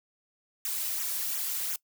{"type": "noise with flanger", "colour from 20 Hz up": "blue", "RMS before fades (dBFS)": -32, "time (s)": [0.65, 1.76], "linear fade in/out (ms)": 2, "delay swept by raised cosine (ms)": [0.21, 3.51], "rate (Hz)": 2.8, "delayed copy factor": -1, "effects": ["noise-tail reverb RT60 0.1 s tail -22 dB re dry"]}